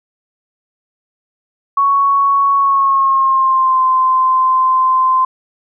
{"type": "tone with pitch glide", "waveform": "sine", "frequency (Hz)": [1112, 1037.5], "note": ["C#6", "C6"], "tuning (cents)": [5, -15], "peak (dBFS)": -9, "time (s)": [1.77, 5.25], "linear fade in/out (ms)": 5, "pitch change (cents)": -120, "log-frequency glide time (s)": [2.56, 3.82], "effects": []}